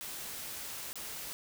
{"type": "noise with dropouts", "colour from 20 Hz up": "white", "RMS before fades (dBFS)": -42, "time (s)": [0.01, 1.33], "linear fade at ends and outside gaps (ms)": 0, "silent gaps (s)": [0.93, 0.956], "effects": []}